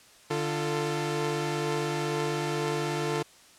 sawtooth tone cluster, 148.5 / 347.2 / 443.4 Hz, D3 / F4 / A4, +20 / -10 / +13 cents, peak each -28 dBFS, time 0.3-3.23 s, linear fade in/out 10 ms, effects white hiss -55 dBFS RMS until 3.58 s + low-pass 9000 Hz 12 dB/octave

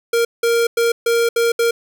square tone bursts at uneven times, 466.2 Hz, A#4, in tune, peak -14 dBFS, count 6, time 0.13-0.25 / 0.43-0.67 / 0.77-0.92 / 1.06-1.29 / 1.36-1.52 / 1.59-1.71 s, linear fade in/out 5 ms, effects none

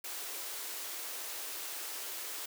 white high-pass noise, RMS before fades -41 dBFS, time 0.04-2.46 s, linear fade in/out 5 ms, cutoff 300 Hz, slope 48 dB/octave, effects none

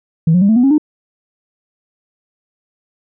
sine tone with pitch steps, 162 / 179.75 / 199.45 / 221.3 / 245.5 / 272.5 / 302.3 Hz, E3 / F#3 / G3 / A3 / B3 / C#4 / D#4, -30 / -50 / +30 / +10 / -10 / -29 / -50 cents, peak -6 dBFS, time 0.27-0.781 s, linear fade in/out 5 ms, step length 73 ms, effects tanh soft clip ceiling -4 dBFS

